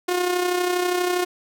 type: tone with amplitude modulation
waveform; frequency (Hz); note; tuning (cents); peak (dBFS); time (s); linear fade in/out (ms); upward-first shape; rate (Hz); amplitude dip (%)
sawtooth; 358.3; F4; +44; -14; 0.08-1.25; 10; sine; 32.4; 50
effects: none